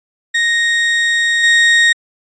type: tone with level steps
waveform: 35% pulse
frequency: 1864.7 Hz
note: A#6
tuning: in tune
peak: -10 / -6 dBFS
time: 0.34-1.93 s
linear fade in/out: 10 ms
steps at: 1.43 s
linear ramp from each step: 10 ms
effects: resampled to 16000 Hz